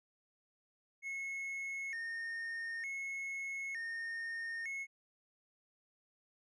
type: tone with vibrato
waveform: triangle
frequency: 2000 Hz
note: B6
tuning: 21 cents sharp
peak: -37 dBFS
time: 1.02-4.87 s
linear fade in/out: 50 ms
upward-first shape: square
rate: 0.55 Hz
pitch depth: 150 cents each way
effects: resampled to 24000 Hz